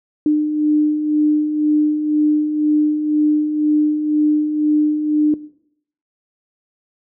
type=beating tone pair; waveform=sine; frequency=300 / 302 Hz; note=D4 / D4; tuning=+37 / +48 cents; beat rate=2 Hz; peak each=-21 / -14 dBFS; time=0.26-5.34 s; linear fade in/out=2 ms; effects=noise-tail reverb RT60 0.7 s tail -18 dB re dry